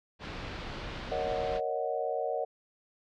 pink low-pass noise, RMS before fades -40 dBFS, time 0.19-1.61 s, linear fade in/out 50 ms, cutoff 4200 Hz, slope 24 dB/octave
sine chord, D# minor seventh, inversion second, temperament equal, 466.2 / 554.4 / 622.3 / 740 Hz, A#4 / C#5 / D#5 / F#5, 0 / 0 / 0 / 0 cents, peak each -35 dBFS, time 1.11-2.45 s, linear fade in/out 10 ms
effects none

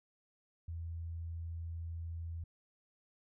sine tone, 83.3 Hz, E2, 19 cents sharp, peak -39 dBFS, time 0.68-2.44 s, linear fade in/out 5 ms, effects none

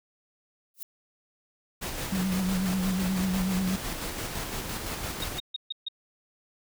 violet noise with exponential growth, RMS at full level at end -33 dBFS, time 0.74-0.83 s, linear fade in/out 2 ms, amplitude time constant 18 ms
pink noise with tremolo, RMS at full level -33 dBFS, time 1.81-5.4 s, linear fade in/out 20 ms, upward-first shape square, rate 5.9 Hz, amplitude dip 30%
sine tone with vibrato, 186.9 Hz, F#3, 18 cents sharp, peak -25 dBFS, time 2.12-3.76 s, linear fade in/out 5 ms, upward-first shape sine, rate 8.2 Hz, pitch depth 51 cents each way
sine tone bursts, 3729 Hz, A#7, in tune, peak -29 dBFS, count 5, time 5.22-5.885 s, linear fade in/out 5 ms, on 21 ms, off 140 ms
effects none

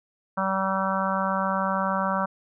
harmonic tone, 191.9 Hz, G3, 37 cents flat, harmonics 1 / 3 / 4 / 5 / 6 / 7 / 8, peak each -29 / -30 / -33 / -29 / -30 / -30 / -35 dBFS, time 0.37-2.26 s, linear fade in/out 10 ms, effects none

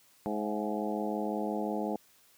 harmonic tone with a mistuned harmonic, 105.6 Hz, G#2, 29 cents sharp, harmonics 2 / 3 / 4 / 5 / 6 / 7 / 8, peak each -35 / -37 / -38 / -39 / -40 / -40 / -41 dBFS, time 0.26-1.96 s, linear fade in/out 0 ms, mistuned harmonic 6, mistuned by +73 cents, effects white hiss -63 dBFS RMS until 2.37 s + high-pass 60 Hz 12 dB/octave

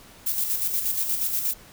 violet noise with tremolo, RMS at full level -24 dBFS, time 0.26-1.54 s, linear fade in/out 10 ms, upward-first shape square, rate 8.4 Hz, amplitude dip 45%, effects pink hiss -49 dBFS RMS until 1.72 s

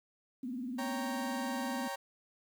sine tone with vibrato, 249.1 Hz, B3, 15 cents sharp, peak -36 dBFS, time 0.43-1.88 s, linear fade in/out 5 ms, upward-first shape sine, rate 20 Hz, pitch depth 150 cents each way
30% pulse chord, G diminished, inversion second, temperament equal, 554.4 / 784 / 932.3 Hz, Db5 / G5 / Bb5, 0 / 0 / 0 cents, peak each -39 dBFS, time 0.78-1.96 s, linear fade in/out 10 ms
effects 11-bit

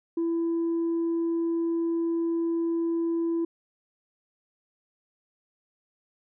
sine tone, 334 Hz, E4, 23 cents sharp, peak -22 dBFS, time 0.17-3.45 s, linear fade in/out 5 ms, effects tanh soft clip ceiling -22 dBFS

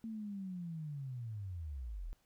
sine linear sweep, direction down, 227.9 to 34.65 Hz, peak -40 dBFS, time 0.04-2.13 s, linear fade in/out 0 ms, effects pink hiss -75 dBFS RMS until 2.25 s

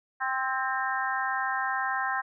harmonic tone with a mistuned harmonic, 261.9 Hz, C4, 2 cents sharp, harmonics 3 / 4 / 5 / 6 / 7, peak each -32 / -32 / -35 / -32 / -34 dBFS, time 0.2-2.22 s, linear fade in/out 20 ms, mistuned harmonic 6, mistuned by +20 cents, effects none

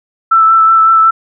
sine tone with vibrato, 1325 Hz, E6, 9 cents sharp, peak -4 dBFS, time 0.31-1.11 s, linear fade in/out 10 ms, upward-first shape sine, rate 5.4 Hz, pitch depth 16 cents each way, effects none

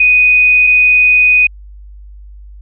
sine tone pair in turn, 2489 / 2489 Hz, D#7 / D#7, 0 / 0 cents, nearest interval unison, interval 0 cents, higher neither, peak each -5 dBFS, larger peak neither, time 0-0.67 / 0.67-1.47 s, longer second, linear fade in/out 5 ms, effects added 50 Hz sine -31 dBFS peak until 2.61 s

